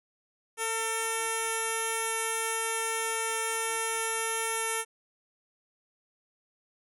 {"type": "tone with low-pass filter", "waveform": "10% pulse", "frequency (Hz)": 450.2, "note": "A4", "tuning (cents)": 40, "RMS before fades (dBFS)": -31, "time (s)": [0.57, 4.85], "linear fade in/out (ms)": 50, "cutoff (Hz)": 10000, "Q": 9.6, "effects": []}